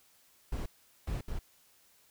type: noise bursts at uneven times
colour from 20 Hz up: brown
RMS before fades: -35 dBFS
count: 3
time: 0.52-0.66 / 1.07-1.21 / 1.28-1.39 s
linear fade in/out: 5 ms
effects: white hiss -65 dBFS RMS until 2.1 s